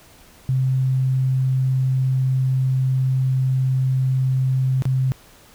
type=tone with dropouts; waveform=sine; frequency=130.81 Hz; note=C3; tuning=in tune; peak=-16 dBFS; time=0.49-5.12 s; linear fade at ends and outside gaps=0 ms; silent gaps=4.822-4.854 s; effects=pink hiss -49 dBFS RMS until 5.54 s